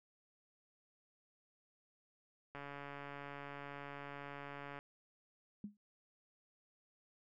click train, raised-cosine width 0.5 ms, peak -33 dBFS, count 319, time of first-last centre 2.55-4.789 s, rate 142 Hz
sine tone with exponential decay, 205.9 Hz, G#3, 15 cents flat, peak -39 dBFS, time 5.64-5.77 s, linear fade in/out 2 ms, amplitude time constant 28 ms
effects none

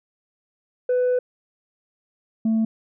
sine tone pair in turn, 498.8 / 222.4 Hz, B4 / A3, +17 / +19 cents, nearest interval octave + major second, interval 1398 cents, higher first, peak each -15 dBFS, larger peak neither, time 0.89-1.19 / 2.45-2.65 s, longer first, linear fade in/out 5 ms, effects tanh soft clip ceiling -16 dBFS

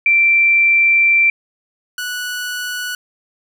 sine / sawtooth tone pair in turn, 2349 / 1475.1 Hz, D7 / F#6, 0 / -6 cents, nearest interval minor sixth, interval 806 cents, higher first, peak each -9 / -18 dBFS, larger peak first, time 0.06-1.3 / 1.98-2.95 s, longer first, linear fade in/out 2 ms, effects none

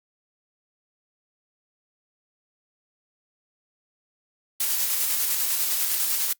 blue noise with tremolo, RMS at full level -23 dBFS, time 4.6-6.33 s, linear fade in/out 5 ms, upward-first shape square, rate 10 Hz, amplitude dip 25%, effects noise-tail reverb RT60 0.1 s tail -24 dB re dry + Opus 48 kbps

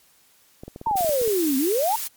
clicks, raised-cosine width 2 ms, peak -23 dBFS, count 12, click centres 0.635 / 0.68 / 0.761 / 0.814 / 0.87 / 0.912 / 0.956 / 1.008 / 1.046 / 1.093 / 1.215 / 1.277 s
sine exponential two-way sweep, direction down then up, 932.3 to 256.1 to 932.3 Hz, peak -19 dBFS, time 0.86-1.96 s, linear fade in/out 5 ms, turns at 1.57 s
blue noise, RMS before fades -29 dBFS, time 0.96-2.08 s, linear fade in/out 10 ms
effects white hiss -58 dBFS RMS until 2.16 s + MP3 96 kbps

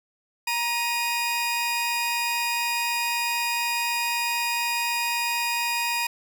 sawtooth tone pair together, 943 / 2474 Hz, A#5 / D#7, +20 / -10 cents, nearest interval octave + perfect fourth, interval 1670 cents, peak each -23 / -23 dBFS, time 0.47-6.07 s, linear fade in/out 5 ms, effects none

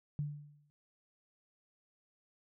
sine tone with exponential decay, 146.83 Hz, D3, in tune, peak -31 dBFS, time 0.19-0.7 s, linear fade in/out 0 ms, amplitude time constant 110 ms, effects none

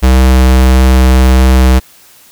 square tone, 64.4 Hz, C2, 27 cents flat, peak -4 dBFS, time 0.02-1.8 s, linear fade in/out 20 ms, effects white hiss -41 dBFS RMS until 2.31 s

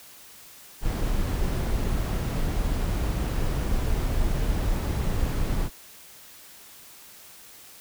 brown noise, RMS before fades -25 dBFS, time 0.81-5.7 s, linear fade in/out 50 ms, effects white hiss -48 dBFS RMS until 7.8 s

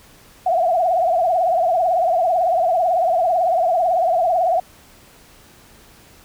sine tone with vibrato, 698.5 Hz, F5, in tune, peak -14 dBFS, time 0.46-4.6 s, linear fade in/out 5 ms, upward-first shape triangle, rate 18 Hz, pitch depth 150 cents each way, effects pink hiss -48 dBFS RMS until 6.24 s

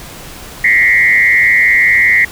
sine tone with frequency modulation, 2012 Hz, B6, 32 cents sharp, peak -6 dBFS, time 0.64-2.25 s, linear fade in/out 5 ms, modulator 105 Hz, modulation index 1.5, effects pink hiss -31 dBFS RMS until 2.31 s

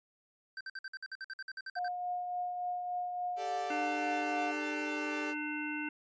square tone bursts, 1556 Hz, G6, 13 cents flat, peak -40 dBFS, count 15, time 0.57-1.881 s, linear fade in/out 2 ms, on 37 ms, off 54 ms
sine tone with tremolo, 717 Hz, F5, 45 cents sharp, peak -32 dBFS, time 1.76-4.52 s, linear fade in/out 10 ms, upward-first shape triangle, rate 3.5 Hz, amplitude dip 40%
sawtooth chord, G suspended second, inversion none, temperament equal, 392 / 440 / 587.3 Hz, G4 / A4 / D5, 0 / 0 / 0 cents, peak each -40 dBFS, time 3.36-5.35 s, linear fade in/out 50 ms
harmonic tone, 300 Hz, D4, 37 cents sharp, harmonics 1 / 3 / 5 / 7 / 9, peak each -38 / -46 / -41 / -45 / -41 dBFS, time 3.7-5.89 s, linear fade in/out 5 ms
effects resampled to 16000 Hz

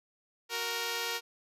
5% pulse tone pair together, 370 / 466.2 Hz, F#4 / A#4, 0 / 0 cents, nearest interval major third, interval 400 cents, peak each -29 / -21 dBFS, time 0.49-1.21 s, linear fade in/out 50 ms, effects resampled to 32000 Hz

